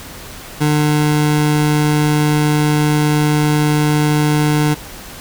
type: tone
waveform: 25% pulse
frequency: 150 Hz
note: D3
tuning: 37 cents sharp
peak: -8 dBFS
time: 0.6-4.75 s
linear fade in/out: 20 ms
effects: pink hiss -33 dBFS RMS until 5.2 s